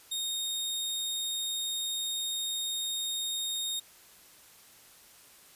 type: tone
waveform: sawtooth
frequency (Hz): 3706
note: A#7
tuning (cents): -11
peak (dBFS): -28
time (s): 0.11-3.8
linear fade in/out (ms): 10
effects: white hiss -56 dBFS RMS until 5.55 s + resampled to 32000 Hz